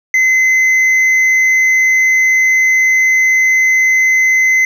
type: tone with hard clipping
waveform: sine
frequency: 2049 Hz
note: C7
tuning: 37 cents flat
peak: -9 dBFS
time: 0.14-4.65 s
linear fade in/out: 2 ms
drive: 4 dB
effects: none